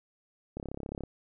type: click train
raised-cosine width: 2 ms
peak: -24 dBFS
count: 17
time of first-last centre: 0.57-1.036 s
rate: 34.3 Hz
effects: none